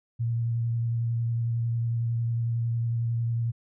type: tone with vibrato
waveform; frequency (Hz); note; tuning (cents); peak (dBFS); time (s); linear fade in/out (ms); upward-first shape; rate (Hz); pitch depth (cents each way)
sine; 116.54; A#2; 0; -24; 0.19-3.52; 20; sine; 11; 16
effects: none